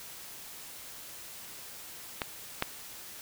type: clicks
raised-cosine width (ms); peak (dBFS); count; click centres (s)
0.3; -14 / -11; 2; 2.218 / 2.624
effects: white hiss -46 dBFS RMS until 3.21 s